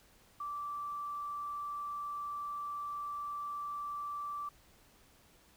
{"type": "tone with quantisation", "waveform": "sine", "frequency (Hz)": 1166, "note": "D6", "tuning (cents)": -13, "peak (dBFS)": -37, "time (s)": [0.4, 4.49], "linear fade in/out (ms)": 5, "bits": 11, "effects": ["pink hiss -64 dBFS RMS until 5.56 s"]}